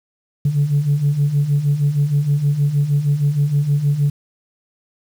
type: beating tone pair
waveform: sine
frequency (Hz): 140 / 146.4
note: C#3 / D3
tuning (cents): +18 / -5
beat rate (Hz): 6.4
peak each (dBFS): -19 / -14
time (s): 0.45-4.1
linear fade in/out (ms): 5
effects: tanh soft clip ceiling -9 dBFS + 7-bit